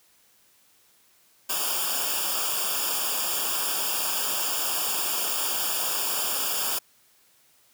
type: noise with comb filter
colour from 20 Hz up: white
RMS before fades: -27 dBFS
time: 1.49-6.79 s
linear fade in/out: 10 ms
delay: 0.49 ms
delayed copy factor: -0.95
effects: white hiss -61 dBFS RMS until 7.73 s + high-pass 60 Hz 12 dB/octave